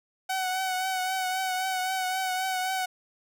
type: tone with vibrato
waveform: sawtooth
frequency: 749 Hz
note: F#5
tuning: 21 cents sharp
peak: -23 dBFS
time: 0.29-2.86 s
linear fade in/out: 10 ms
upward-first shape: triangle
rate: 3.8 Hz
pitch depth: 35 cents each way
effects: none